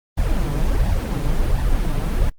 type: noise with flanger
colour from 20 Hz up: brown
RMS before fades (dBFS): -18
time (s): 0.17-2.3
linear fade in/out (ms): 10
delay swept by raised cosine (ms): 1.1 to 7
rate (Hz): 1.4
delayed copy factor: +0.95
effects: Opus 24 kbps